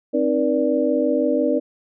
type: tone cluster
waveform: sine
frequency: 263.9 / 309.7 / 480.3 / 585 Hz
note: C4 / D#4 / B4 / D5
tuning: +15 / -8 / -48 / -7 cents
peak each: -22 dBFS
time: 0.13-1.6 s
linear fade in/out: 20 ms
effects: none